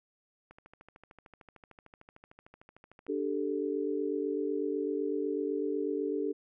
click train, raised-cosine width 0.5 ms, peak -37 dBFS, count 35, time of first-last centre 0.51-3.066 s, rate 13.3 Hz
sine chord, D suspended fourth, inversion none, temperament equal, 293.7 / 392 / 440 Hz, D4 / G4 / A4, 0 / 0 / 0 cents, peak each -34 dBFS, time 3.08-6.33 s, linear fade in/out 20 ms
effects none

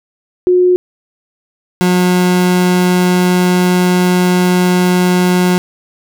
sine / 30% pulse tone pair in turn, 361.7 / 180.49 Hz, F#4 / F#3, -39 / -43 cents, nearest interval octave, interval 1204 cents, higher first, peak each -6 dBFS, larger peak neither, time 0.47-0.76 / 1.81-5.58 s, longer second, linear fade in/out 0 ms, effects none

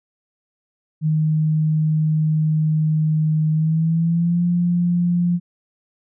sine tone with pitch glide, 155.56 to 174.61 Hz, D#3 to F3, 0 to 0 cents, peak -15 dBFS, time 1.01-5.4 s, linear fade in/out 50 ms, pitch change +200 cents, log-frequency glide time 3.52-4.44 s, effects none

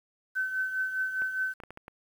sine tone with tremolo, 1526 Hz, G6, 47 cents flat, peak -25 dBFS, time 0.35-1.54 s, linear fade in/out 20 ms, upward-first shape triangle, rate 4.9 Hz, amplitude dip 65%
clicks, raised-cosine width 0.5 ms, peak -28 dBFS, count 6, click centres 1.22 / 1.602 / 1.636 / 1.706 / 1.774 / 1.881 s
effects 9-bit

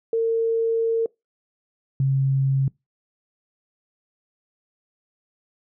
sine tone pair in turn, 454.9 / 135.24 Hz, A#4 / C#3, -42 / -42 cents, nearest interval octave + major sixth, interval 2100 cents, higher first, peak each -18 / -17 dBFS, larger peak second, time 0.13-1.06 / 2-2.68 s, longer first, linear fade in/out 2 ms, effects noise-tail reverb RT60 0.2 s tail -24 dB re dry

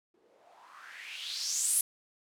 violet noise with low-pass filter sweep, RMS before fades -36 dBFS, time 0.14-1.81 s, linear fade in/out 2 ms, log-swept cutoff 340 to 11000 Hz, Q 4.5, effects none

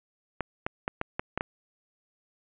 clicks, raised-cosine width 0.5 ms, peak -13 dBFS, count 7, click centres 0.407 / 0.665 / 0.879 / 1.014 / 1.195 / 1.376 / 1.409 s, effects resampled to 8000 Hz + 7-bit

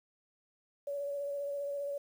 sine tone with vibrato, 567 Hz, C#5, 39 cents sharp, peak -34 dBFS, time 0.87-1.98 s, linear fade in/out 5 ms, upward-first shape sine, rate 15 Hz, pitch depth 20 cents each way, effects 10-bit

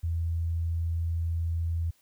sine tone, 83.3 Hz, E2, 19 cents sharp, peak -26 dBFS, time 0.03-1.91 s, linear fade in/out 10 ms, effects white hiss -66 dBFS RMS until 2.01 s

